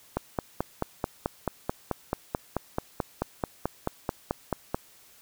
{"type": "click train", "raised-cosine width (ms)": 1, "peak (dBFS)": -12, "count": 22, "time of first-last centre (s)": [0.17, 4.745], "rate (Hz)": 4.59, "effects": ["white hiss -56 dBFS RMS until 5.21 s"]}